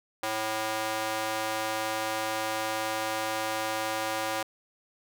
square tone with high-pass filter, 109.5 Hz, A2, 8 cents flat, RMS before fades -31 dBFS, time 0.23-4.43 s, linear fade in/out 5 ms, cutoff 650 Hz, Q 1.1, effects none

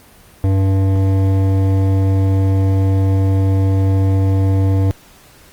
triangle tone with hard clipping, 96.4 Hz, G2, 28 cents flat, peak -13 dBFS, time 0.44-4.91 s, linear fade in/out 0 ms, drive 17 dB, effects pink hiss -45 dBFS RMS until 5.52 s + Opus 32 kbps

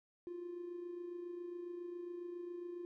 triangle tone with amplitude modulation, 350 Hz, F4, 4 cents sharp, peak -37 dBFS, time 0.27-2.85 s, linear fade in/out 0 ms, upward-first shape sine, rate 27.3 Hz, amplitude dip 60%, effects tanh soft clip ceiling -38 dBFS

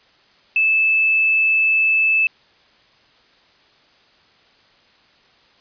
sine tone, 2623 Hz, E7, 9 cents flat, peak -13 dBFS, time 0.56-2.27 s, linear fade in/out 2 ms, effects white hiss -54 dBFS RMS until 5.6 s + resampled to 11025 Hz

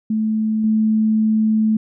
sine tone with level steps, 217.9 Hz, A3, 17 cents flat, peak -16 / -13 dBFS, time 0.1-1.77 s, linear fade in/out 5 ms, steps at 0.64 s, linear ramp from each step 2 ms, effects none

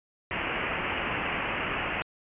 white low-pass noise, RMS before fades -31 dBFS, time 0.31-2.02 s, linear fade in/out 0 ms, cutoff 2900 Hz, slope 96 dB/octave, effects resampled to 8000 Hz

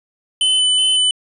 square tone with vibrato, 3017 Hz, F#7, 33 cents sharp, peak -13 dBFS, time 0.41-1.11 s, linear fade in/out 2 ms, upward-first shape square, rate 2.7 Hz, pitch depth 10 cents each way, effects resampled to 24000 Hz + 8-bit

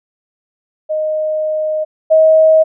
sine tone pair in turn, 620 / 633.8 Hz, D#5 / D#5, -6 / +32 cents, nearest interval unison, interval 38 cents, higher second, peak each -14 / -5 dBFS, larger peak second, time 0.89-1.85 / 2.1-2.64 s, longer first, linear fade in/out 20 ms, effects none

